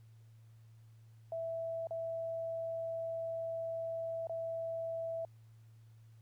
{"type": "tone with dropouts", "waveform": "sine", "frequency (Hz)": 659.3, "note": "E5", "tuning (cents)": 0, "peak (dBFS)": -36, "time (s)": [1.32, 5.25], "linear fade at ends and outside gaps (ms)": 2, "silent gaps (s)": [[1.871, 1.908], [4.271, 4.295]], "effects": ["added 112 Hz sine -56 dBFS peak until 6.21 s", "pink hiss -75 dBFS RMS until 6.21 s"]}